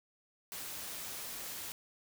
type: noise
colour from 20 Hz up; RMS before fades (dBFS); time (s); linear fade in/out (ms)
white; -43; 0.52-1.72; 0
effects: none